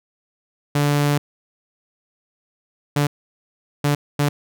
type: tone bursts at uneven times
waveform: sawtooth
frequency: 145.2 Hz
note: D3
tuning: 19 cents flat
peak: -12 dBFS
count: 4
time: 0.75-1.18 / 2.96-3.07 / 3.84-3.95 / 4.19-4.29 s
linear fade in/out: 5 ms
effects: none